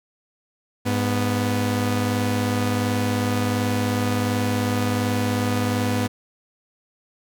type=tone pair together; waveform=sawtooth; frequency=102.76 / 246.9 Hz; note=G#2 / B3; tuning=-18 / 0 cents; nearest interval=octave + minor third; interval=1518 cents; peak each=-19 dBFS; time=0.85-6.08 s; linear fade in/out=20 ms; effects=none